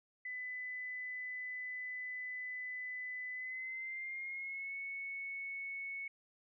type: tone with pitch glide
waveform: sine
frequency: 2003 to 2210 Hz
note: B6 to C#7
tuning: +24 to -6 cents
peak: -40 dBFS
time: 0.25-6.08 s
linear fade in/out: 5 ms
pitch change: +170 cents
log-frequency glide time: 3.33-4.75 s
effects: none